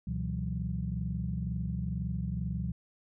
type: tone cluster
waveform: sine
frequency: 69.6 / 122.5 / 166 / 188.1 Hz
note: C#2 / B2 / E3 / F#3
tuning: +8 / -14 / +12 / +29 cents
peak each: -36 / -36 / -36 / -37 dBFS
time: 0.07-2.72 s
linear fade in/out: 5 ms
effects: tanh soft clip ceiling -20 dBFS